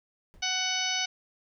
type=noise with exponential decay; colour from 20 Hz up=brown; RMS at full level=-49 dBFS; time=0.34-0.6 s; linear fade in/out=0 ms; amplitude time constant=55 ms
type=harmonic tone; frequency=745 Hz; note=F#5; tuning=12 cents sharp; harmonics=1 / 2 / 3 / 4 / 5 / 6 / 7 / 8; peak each=-37 / -37 / -34 / -32 / -36 / -37 / -37 / -34 dBFS; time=0.42-1.06 s; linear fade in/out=10 ms
effects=none